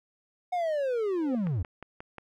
triangle linear sweep, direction down, 736 to 75.1 Hz, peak -24 dBFS, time 0.52-1.63 s, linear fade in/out 10 ms
sine tone with exponential growth, 521 Hz, C5, 7 cents flat, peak -28 dBFS, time 1.14-1.35 s, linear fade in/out 2 ms, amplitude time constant 44 ms
click train, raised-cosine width 0.5 ms, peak -26 dBFS, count 5, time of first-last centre 1.47-2.183 s, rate 5.61 Hz
effects none

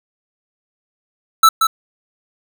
square tone with echo, 1318.5 Hz, E6, in tune, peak -6 dBFS, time 1.43-1.49 s, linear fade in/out 5 ms, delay 180 ms, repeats 1, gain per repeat -6 dB, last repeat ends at 1.67 s, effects none

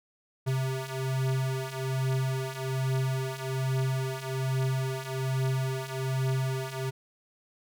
square beating tone pair, 131 / 132.2 Hz, C3 / C3, +2 / +18 cents, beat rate 1.2 Hz, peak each -33 / -30 dBFS, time 0.46-6.91 s, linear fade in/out 20 ms, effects none

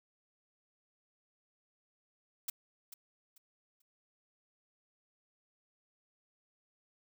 blue noise with echo, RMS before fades -36 dBFS, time 2.48-2.5 s, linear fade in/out 5 ms, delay 440 ms, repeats 3, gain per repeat -12 dB, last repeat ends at 3.82 s, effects none

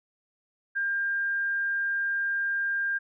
sine tone, 1600 Hz, G6, 35 cents sharp, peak -25 dBFS, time 0.75-2.99 s, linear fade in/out 20 ms, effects none

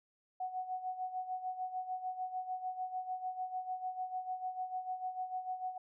sine tone with tremolo, 741 Hz, F#5, 2 cents sharp, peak -34 dBFS, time 0.4-5.78 s, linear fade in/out 5 ms, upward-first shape sine, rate 6.7 Hz, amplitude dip 70%, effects none

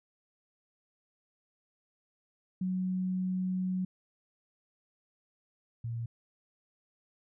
sine tone pair in turn, 185 / 116.25 Hz, F#3 / A#2, 0 / -4 cents, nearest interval minor sixth, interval 804 cents, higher first, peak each -29 / -33 dBFS, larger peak first, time 2.61-3.85 / 5.84-6.06 s, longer first, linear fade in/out 5 ms, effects none

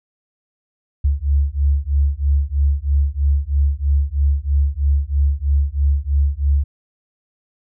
sine beating tone pair, 69.3 / 72.4 Hz, C#2 / D2, 0 / -24 cents, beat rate 3.1 Hz, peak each -17 dBFS, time 1.04-6.64 s, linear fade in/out 10 ms, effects none

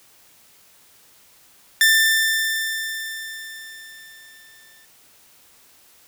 sawtooth tone with exponential decay, 1782 Hz, A6, 22 cents sharp, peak -8 dBFS, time 1.81-4.85 s, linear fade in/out 1 ms, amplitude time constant 660 ms, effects white hiss -53 dBFS RMS until 6.07 s

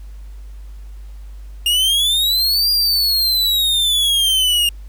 45% pulse exponential two-way sweep, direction up then down, 2820 to 4831 to 2820 Hz, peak -13 dBFS, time 1.66-4.69 s, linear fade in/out 2 ms, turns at 2.71 s, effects added 50 Hz sine -31 dBFS peak until 4.88 s + pink hiss -54 dBFS RMS until 4.88 s

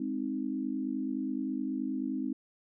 sine chord, Ab major, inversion none, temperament equal, 207.7 / 261.6 / 311.1 Hz, Ab3 / C4 / Eb4, 0 / 0 / 0 cents, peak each -38 / -33 / -36 dBFS, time 0-2.33 s, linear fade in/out 5 ms, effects none

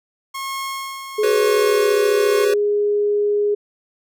sawtooth tone with tremolo, 1084 Hz, C#6, 39 cents flat, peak -20 dBFS, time 0.34-2.45 s, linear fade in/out 10 ms, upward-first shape sine, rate 1 Hz, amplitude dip 55%
sine tone with pitch glide, 424.2 to 413.1 Hz, G#4 to G#4, +37 to -9 cents, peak -15 dBFS, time 1.18-3.55 s, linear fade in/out 10 ms, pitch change -46 cents, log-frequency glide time 1.3-1.95 s
square chord, F# suspended fourth, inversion none, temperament equal with one note detuned, 378.9 / 493.9 / 554.4 Hz, F#4 / B4 / C#5, +41 / 0 / 0 cents, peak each -24 / -22 / -27 dBFS, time 1.23-2.54 s, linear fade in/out 5 ms
effects none

